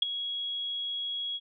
sine tone with ADSR envelope, 3322 Hz, G#7, in tune, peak -17 dBFS, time 0.02-1.4 s, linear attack 6 ms, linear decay 8 ms, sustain -14 dB, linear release 44 ms, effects none

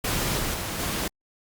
pink noise with level steps, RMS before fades -26 / -28 / -31 / -28 dBFS, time 0.04-1.08 s, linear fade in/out 5 ms, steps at 0.38 / 0.54 / 0.79 s, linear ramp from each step 5 ms, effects Opus 48 kbps

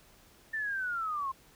sine linear sweep, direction down, 1796 to 1045 Hz, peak -31 dBFS, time 0.53-1.32 s, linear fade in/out 10 ms, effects pink hiss -60 dBFS RMS until 1.55 s

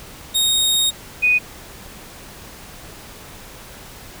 sawtooth / sine tone pair in turn, 3729 / 2483 Hz, A#7 / D#7, 0 / -4 cents, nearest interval perfect fifth, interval 704 cents, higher first, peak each -12 dBFS, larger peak neither, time 0.34-0.91 / 1.22-1.39 s, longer first, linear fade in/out 20 ms, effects pink hiss -39 dBFS RMS until 4.2 s

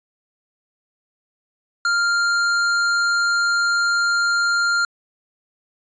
square tone, 1396.9 Hz, F6, in tune, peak -17 dBFS, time 1.85-4.85 s, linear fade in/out 2 ms, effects resampled to 16000 Hz

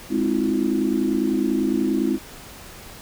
sine chord, F minor seventh, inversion first, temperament equal with one note detuned, 207.7 / 261.6 / 319.1 / 349.2 Hz, Ab3 / C4 / Eb4 / F4, 0 / 0 / +44 / 0 cents, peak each -25 / -23 / -23 / -26 dBFS, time 0.09-2.19 s, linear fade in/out 50 ms, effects pink hiss -41 dBFS RMS until 3.01 s

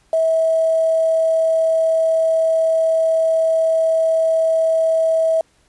sine tone with quantisation, 648 Hz, E5, 30 cents flat, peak -13 dBFS, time 0.13-5.41 s, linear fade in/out 2 ms, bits 6, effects pink hiss -58 dBFS RMS until 5.68 s + resampled to 24000 Hz

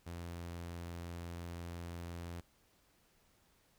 sawtooth tone, 85.8 Hz, F2, 30 cents flat, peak -39 dBFS, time 0.06-2.41 s, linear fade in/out 10 ms, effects pink hiss -71 dBFS RMS until 3.78 s

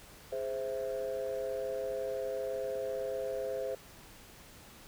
sine chord, Ab augmented, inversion none, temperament equal, 415.3 / 523.3 / 659.3 Hz, Ab4 / C5 / E5, 0 / 0 / 0 cents, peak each -38 / -34 / -39 dBFS, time 0.32-3.75 s, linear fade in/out 5 ms, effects tanh soft clip ceiling -28 dBFS + pink hiss -54 dBFS RMS until 4.87 s

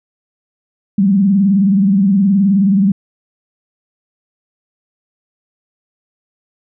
sine tone with vibrato, 196 Hz, G3, in tune, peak -8 dBFS, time 0.98-2.92 s, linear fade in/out 5 ms, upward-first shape sine, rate 19 Hz, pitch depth 110 cents each way, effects none

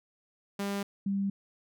sawtooth / sine tone pair in turn, 200 / 197.47 Hz, G3 / G3, +35 / +13 cents, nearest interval unison, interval 22 cents, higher first, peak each -27 dBFS, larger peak neither, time 0.59-0.83 / 1.06-1.3 s, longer neither, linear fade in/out 5 ms, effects none

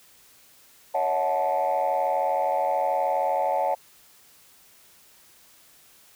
sine tone cluster, 558 / 637 / 730 / 871 Hz, C#5 / D#5 / F#5 / A5, +11 / +41 / -24 / -18 cents, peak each -26 / -28 / -25 / -25 dBFS, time 0.94-3.75 s, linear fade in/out 10 ms, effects tanh soft clip ceiling -16 dBFS + white hiss -55 dBFS RMS until 6.15 s

